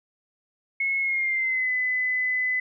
sine tone with pitch glide, 2180 to 2011 Hz, C#7 to B6, -29 to +31 cents, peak -22 dBFS, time 0.8-2.6 s, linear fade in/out 5 ms, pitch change -140 cents, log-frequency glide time 1-1.71 s, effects none

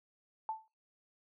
sine tone with exponential decay, 880 Hz, A5, in tune, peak -31 dBFS, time 0.49-0.68 s, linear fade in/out 1 ms, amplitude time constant 40 ms, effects noise-tail reverb RT60 0.2 s tail -17 dB re dry

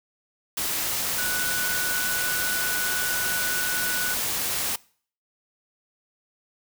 sine tone in noise, 1480 Hz, F#6, in tune, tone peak -28 dBFS, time 1.18-4.14 s, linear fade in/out 5 ms, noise white, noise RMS -27 dBFS, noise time 0.57-4.76 s, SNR -4 dB, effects noise-tail reverb RT60 0.5 s tail -23 dB re dry

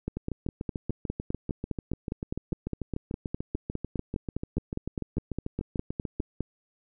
two click trains, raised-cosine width 3 ms, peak -17 / -19 dBFS, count 32 / 42, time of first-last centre 0.08-6.407 / 0.17-6.199 s, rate 4.9 / 6.8 Hz, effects none

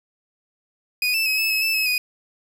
30% pulse tone with pitch steps, 2478 / 2645 / 2553 / 2613 / 2574 / 2639 / 2575 / 2483 Hz, D#7 / E7 / D#7 / E7 / E7 / E7 / E7 / D#7, -8 / +5 / +44 / -16 / -42 / +1 / -41 / -4 cents, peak -16 dBFS, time 1.02-1.98 s, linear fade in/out 2 ms, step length 120 ms, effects none

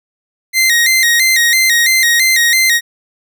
sawtooth tone with vibrato, 1975.5 Hz, B6, in tune, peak -5 dBFS, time 0.53-2.81 s, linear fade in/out 50 ms, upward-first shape square, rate 3 Hz, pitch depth 86 cents each way, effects none

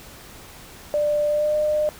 sine tone with pitch glide, 593 to 605.1 Hz, D5 to D#5, +17 to -48 cents, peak -18 dBFS, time 0.94-1.89 s, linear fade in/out 0 ms, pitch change +35 cents, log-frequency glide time 1.28-1.55 s, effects pink hiss -43 dBFS RMS until 1.99 s

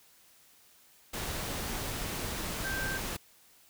sine tone in noise, 1568 Hz, G6, in tune, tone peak -34 dBFS, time 2.64-2.98 s, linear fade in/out 10 ms, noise pink, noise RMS -36 dBFS, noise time 1.13-3.17 s, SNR -1 dB, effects white hiss -61 dBFS RMS until 3.69 s

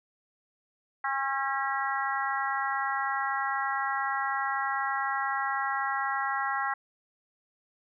harmonic tone with a mistuned harmonic, 271.2 Hz, C#4, 38 cents flat, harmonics 3 / 4 / 5 / 6 / 7, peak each -32 / -33 / -34 / -35 / -35 dBFS, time 1.04-6.74 s, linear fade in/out 5 ms, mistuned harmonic 7, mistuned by +26 cents, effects none

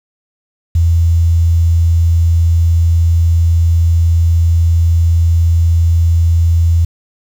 sine tone with quantisation, 83.7 Hz, E2, 27 cents sharp, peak -7 dBFS, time 0.75-6.85 s, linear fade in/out 5 ms, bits 6, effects none

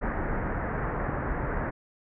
pink low-pass noise, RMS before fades -30 dBFS, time 0.01-1.71 s, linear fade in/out 20 ms, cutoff 1900 Hz, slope 48 dB/octave, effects none

